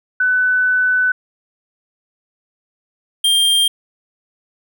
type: tone pair in turn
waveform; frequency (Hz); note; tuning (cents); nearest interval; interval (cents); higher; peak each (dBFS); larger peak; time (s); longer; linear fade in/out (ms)
sine / square; 1500 / 3194; F#6 / G7; +23 / +32; octave + minor second; 1309; second; -12; neither; 0.2-1.12 / 3.24-3.68; first; 5
effects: none